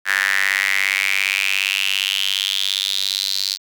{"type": "tone with high-pass filter sweep", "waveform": "sawtooth", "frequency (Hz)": 97.3, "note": "G2", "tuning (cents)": -12, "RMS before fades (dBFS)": -20, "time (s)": [0.05, 3.58], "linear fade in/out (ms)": 50, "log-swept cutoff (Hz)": [1700, 4400], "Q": 6.2, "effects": []}